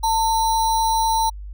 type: tone with sample-and-hold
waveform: sine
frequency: 896 Hz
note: A5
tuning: 31 cents sharp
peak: -16 dBFS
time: 0.03-1.3 s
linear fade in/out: 10 ms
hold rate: 4900 Hz
effects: added 50 Hz sine -31 dBFS peak until 1.53 s